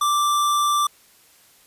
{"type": "tone", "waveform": "square", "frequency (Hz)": 1174.7, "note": "D6", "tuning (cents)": 0, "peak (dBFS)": -18, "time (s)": [0.01, 0.87], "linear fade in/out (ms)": 5, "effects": ["white hiss -54 dBFS RMS until 1.66 s", "resampled to 32000 Hz"]}